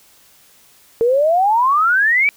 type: exponential sweep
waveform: sine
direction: up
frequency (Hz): 450 to 2343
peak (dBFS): -11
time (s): 1.01-2.29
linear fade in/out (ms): 0
effects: white hiss -50 dBFS RMS until 2.36 s